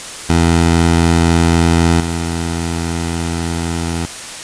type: tone with level steps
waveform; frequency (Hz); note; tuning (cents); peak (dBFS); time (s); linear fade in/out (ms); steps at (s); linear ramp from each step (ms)
15% pulse; 83.8; E2; +29; -3 / -11; 0.29-4.06; 10; 2; 2
effects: white hiss -28 dBFS RMS until 4.43 s + resampled to 22050 Hz